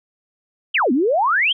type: exponential two-way sweep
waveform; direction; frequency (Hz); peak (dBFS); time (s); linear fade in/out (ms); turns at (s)
sine; down then up; 3322 to 233.6 to 3322; -14; 0.74-1.53; 10; 0.92
effects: none